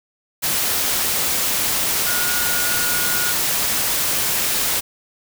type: tone in noise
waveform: sine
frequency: 1442 Hz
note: F#6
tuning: 45 cents flat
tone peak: -25 dBFS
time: 2.06-3.33 s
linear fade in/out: 20 ms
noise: white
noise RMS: -20 dBFS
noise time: 0.42-4.81 s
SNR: -8 dB
effects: none